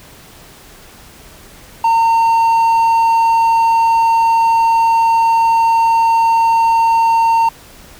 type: tone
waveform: triangle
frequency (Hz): 913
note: A#5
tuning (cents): -36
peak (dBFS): -7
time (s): 1.84-7.49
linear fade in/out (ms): 5
effects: pink hiss -40 dBFS RMS until 7.99 s

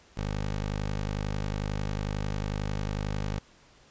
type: tone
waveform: 15% pulse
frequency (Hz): 51.1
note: G#1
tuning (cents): -27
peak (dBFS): -23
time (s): 0.17-3.39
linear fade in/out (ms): 5
effects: pink hiss -58 dBFS RMS until 3.9 s + resampled to 16000 Hz

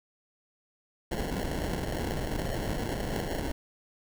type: noise with sample-and-hold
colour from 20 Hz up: pink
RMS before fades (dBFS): -32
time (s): 1.11-3.52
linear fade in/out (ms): 10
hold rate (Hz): 1225
effects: none

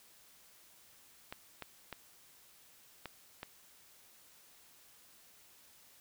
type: clicks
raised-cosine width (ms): 0.3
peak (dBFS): -26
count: 5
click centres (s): 1.325 / 1.623 / 1.927 / 3.057 / 3.431
effects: white hiss -62 dBFS RMS until 6 s

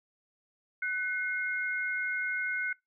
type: tone pair together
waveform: sine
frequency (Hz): 1498 / 2143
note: F#6 / C7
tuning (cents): +21 / +41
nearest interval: tritone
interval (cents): 620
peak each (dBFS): -31 / -33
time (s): 0.82-2.73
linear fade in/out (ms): 5
effects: noise-tail reverb RT60 0.2 s tail -24 dB re dry

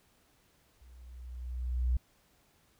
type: tone with level ramp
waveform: sine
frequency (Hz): 61.74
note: B1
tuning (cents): 0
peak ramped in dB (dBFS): -53 to -24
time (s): 0.81-1.97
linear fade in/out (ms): 5
effects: pink hiss -68 dBFS RMS until 2.79 s

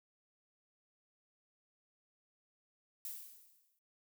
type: noise with exponential decay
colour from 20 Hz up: violet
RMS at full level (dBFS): -42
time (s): 3.05-3.79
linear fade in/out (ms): 1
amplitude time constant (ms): 160
effects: noise-tail reverb RT60 0.1 s tail -20 dB re dry

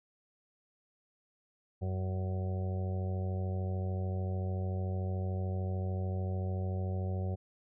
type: harmonic tone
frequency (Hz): 93.5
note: F#2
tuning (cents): +19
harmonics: 1 / 2 / 4 / 5 / 6 / 7 / 8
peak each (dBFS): -32 / -41 / -45 / -49 / -47 / -53 / -49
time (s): 1.81-7.36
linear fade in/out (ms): 20
effects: none

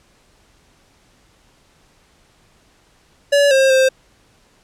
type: tone with pitch steps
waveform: square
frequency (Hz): 570 / 534 / 525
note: C#5 / C5 / C5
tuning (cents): +48 / +35 / +6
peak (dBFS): -11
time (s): 3.32-3.89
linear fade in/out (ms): 10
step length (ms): 190
effects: pink hiss -55 dBFS RMS until 4.63 s + low-pass 9000 Hz 12 dB/octave

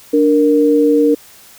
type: tone pair together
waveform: sine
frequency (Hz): 293.4 / 465.7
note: D4 / A#4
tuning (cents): -2 / -2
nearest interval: minor sixth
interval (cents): 800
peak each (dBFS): -11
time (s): 0.13-1.15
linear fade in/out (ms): 10
effects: white hiss -42 dBFS RMS until 1.58 s

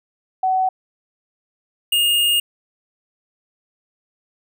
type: tone pair in turn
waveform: sine / square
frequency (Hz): 752 / 2839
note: F#5 / F7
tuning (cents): +28 / +28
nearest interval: octave + major seventh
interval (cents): 2300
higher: second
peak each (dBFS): -15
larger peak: neither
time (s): 0.43-0.69 / 1.92-2.4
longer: second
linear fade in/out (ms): 5
effects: none

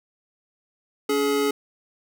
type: tone pair together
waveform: square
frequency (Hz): 283.1 / 422.6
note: C#4 / G#4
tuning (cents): +37 / +30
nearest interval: perfect fifth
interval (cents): 693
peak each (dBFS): -26 / -22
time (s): 1.09-1.51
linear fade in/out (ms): 5
effects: none

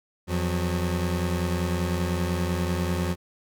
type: tone pair together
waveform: 25% pulse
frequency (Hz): 85.47 / 181.1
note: F2 / F#3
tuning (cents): -37 / -37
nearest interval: octave + minor second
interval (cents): 1300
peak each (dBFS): -22 / -25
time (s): 0.27-3.16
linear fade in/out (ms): 50
effects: none

